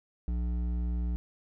triangle tone with hard clipping, 59.6 Hz, A#1, 39 cents sharp, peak -30 dBFS, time 0.28-1.16 s, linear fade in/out 0 ms, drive 13 dB, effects none

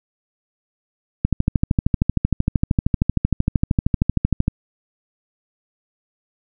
click train, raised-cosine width 5 ms, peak -3 dBFS, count 43, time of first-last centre 1.25-4.481 s, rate 13 Hz, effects none

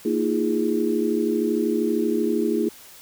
sine tone cluster, 229.9 / 312.4 / 345.2 / 413.1 Hz, A#3 / D#4 / F4 / G#4, -24 / +7 / -20 / -9 cents, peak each -25 dBFS, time 0.05-2.69 s, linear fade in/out 5 ms, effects white hiss -46 dBFS RMS until 3.01 s

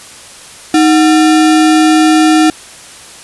sine tone with sample-and-hold, 312.6 Hz, D#4, 8 cents sharp, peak -4 dBFS, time 0.74-2.5 s, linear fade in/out 2 ms, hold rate 1050 Hz, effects white hiss -33 dBFS RMS until 3.23 s + resampled to 24000 Hz

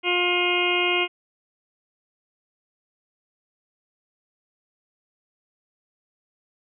harmonic tone, 355.3 Hz, F4, 30 cents sharp, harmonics 1 / 2 / 3 / 4 / 6 / 7 / 8 / 9, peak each -25 / -30 / -31 / -34 / -26 / -26 / -26 / -34 dBFS, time 0.03-1.08 s, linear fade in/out 50 ms, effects none

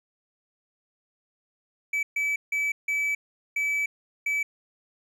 triangle tone bursts at uneven times, 2299 Hz, D7, 37 cents flat, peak -22 dBFS, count 6, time 1.93-2.03 / 2.16-2.36 / 2.52-2.72 / 2.88-3.15 / 3.56-3.86 / 4.26-4.43 s, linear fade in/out 5 ms, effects none

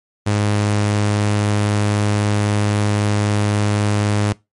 sawtooth tone, 103.83 Hz, G#2, in tune, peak -11 dBFS, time 0.26-4.33 s, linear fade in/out 10 ms, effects noise-tail reverb RT60 0.2 s tail -21 dB re dry + MP3 48 kbps

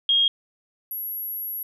sine tone pair in turn, 3253 / 11592 Hz, G#7 / F#9, -37 / -37 cents, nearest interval octave + minor seventh, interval 2200 cents, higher second, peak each -16 / -28 dBFS, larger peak first, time 0.09-0.28 / 0.91-1.63 s, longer second, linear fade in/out 2 ms, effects none

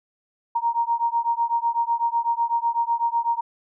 sine beating tone pair, 930 / 938 Hz, A#5 / A#5, -4 / +11 cents, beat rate 8 Hz, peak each -23 dBFS, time 0.55-3.41 s, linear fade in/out 10 ms, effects none

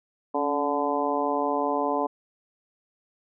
harmonic tone with a mistuned harmonic, 145.3 Hz, D3, 18 cents flat, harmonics 2 / 3 / 4 / 5 / 6 / 7, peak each -30 / -30 / -30 / -30 / -30 / -30 dBFS, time 0.34-2.07 s, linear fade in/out 10 ms, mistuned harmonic 2, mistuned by -51 cents, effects none

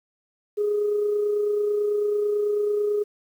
sine tone with amplitude modulation, 415.3 Hz, G#4, in tune, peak -18 dBFS, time 0.57-3.04 s, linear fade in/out 20 ms, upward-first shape sine, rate 29.1 Hz, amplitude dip 35%, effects tanh soft clip ceiling -15 dBFS + 9-bit

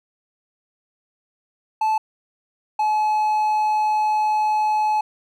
triangle tone pair in turn, 871 / 854.6 Hz, A5 / G#5, -18 / +49 cents, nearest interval unison, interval 33 cents, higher first, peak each -15 dBFS, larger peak neither, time 1.81-1.98 / 2.79-5.01 s, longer second, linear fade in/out 5 ms, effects none

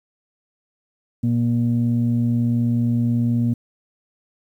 sine tone pair together, 118.65 / 237.3 Hz, A#2 / A#3, +31 / +31 cents, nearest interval octave, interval 1200 cents, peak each -18 dBFS, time 1.23-3.54 s, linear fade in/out 10 ms, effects tanh soft clip ceiling -11 dBFS + 9-bit

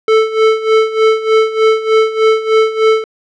square tone with tremolo, 440 Hz, A4, in tune, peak -6 dBFS, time 0.08-3.04 s, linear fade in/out 2 ms, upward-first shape sine, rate 3.3 Hz, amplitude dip 80%, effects low-pass 3000 Hz 12 dB/octave

